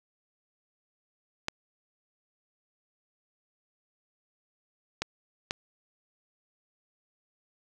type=clicks; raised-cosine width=0.2 ms; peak=-12 dBFS; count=3; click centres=1.484 / 5.02 / 5.509 s; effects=none